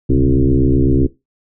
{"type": "tone with frequency modulation", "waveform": "sine", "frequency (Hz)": 130.81, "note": "C3", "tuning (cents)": 0, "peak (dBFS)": -9, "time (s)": [0.09, 1.07], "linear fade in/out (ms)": 10, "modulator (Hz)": 67.9, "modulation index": 3.5, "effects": ["noise-tail reverb RT60 0.2 s tail -18 dB re dry"]}